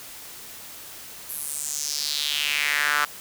sawtooth tone with high-pass filter sweep, 147.1 Hz, D3, 3 cents sharp, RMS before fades -26 dBFS, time 1.29-3.05 s, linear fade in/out 5 ms, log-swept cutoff 12000 to 1300 Hz, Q 3.4, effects white hiss -41 dBFS RMS until 3.2 s

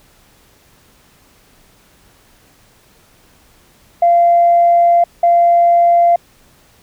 sine tone bursts at uneven times, 690 Hz, F5, 21 cents flat, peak -6 dBFS, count 2, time 4.02-5.04 / 5.23-6.16 s, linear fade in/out 5 ms, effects tanh soft clip ceiling -2 dBFS + pink hiss -50 dBFS RMS until 6.82 s

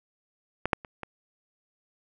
clicks, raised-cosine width 0.5 ms, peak -11 / -6 / -26 / -21 dBFS, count 4, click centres 0.656 / 0.732 / 0.848 / 1.033 s, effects none

